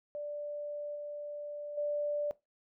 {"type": "tone with level steps", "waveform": "sine", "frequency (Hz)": 587.3, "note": "D5", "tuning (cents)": 0, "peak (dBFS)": [-36, -38, -30], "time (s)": [0.15, 2.31], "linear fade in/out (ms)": 0, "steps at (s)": [0.95, 1.77], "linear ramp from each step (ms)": 10, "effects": ["noise-tail reverb RT60 0.2 s tail -19 dB re dry"]}